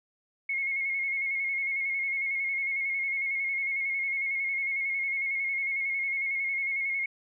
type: tone with vibrato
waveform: sine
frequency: 2169 Hz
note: C#7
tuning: 38 cents flat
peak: -27 dBFS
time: 0.49-7.06 s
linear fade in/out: 5 ms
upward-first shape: square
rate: 11 Hz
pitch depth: 27 cents each way
effects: none